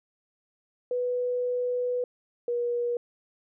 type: tone pair in turn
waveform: sine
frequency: 493.9 / 479.8 Hz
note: B4 / A#4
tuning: 0 / +50 cents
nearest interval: minor second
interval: 50 cents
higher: first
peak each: -25 dBFS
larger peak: neither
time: 0.91-2.04 / 2.48-2.97 s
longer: first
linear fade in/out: 2 ms
effects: none